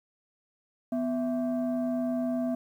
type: tone pair together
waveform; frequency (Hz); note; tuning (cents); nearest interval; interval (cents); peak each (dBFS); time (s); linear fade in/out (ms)
sine; 249 / 659.3; B3 / E5; +14 / 0; octave + perfect fourth; 1686; -26 / -30; 0.92-2.55; 5
effects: tanh soft clip ceiling -23 dBFS + 10-bit